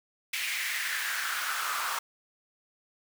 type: noise with high-pass filter sweep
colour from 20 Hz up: pink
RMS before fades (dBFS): -32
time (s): 0.33-1.99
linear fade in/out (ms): 5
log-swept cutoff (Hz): 2300 to 1100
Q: 3.7
effects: none